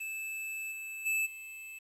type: tone with level steps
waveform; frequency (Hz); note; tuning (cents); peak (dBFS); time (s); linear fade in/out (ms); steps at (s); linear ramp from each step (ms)
square; 2624; E7; -9; -37 / -40 / -29 / -44; 0-1.79; 10; 0.71 / 1.05 / 1.25; 20
effects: resampled to 32000 Hz + 10-bit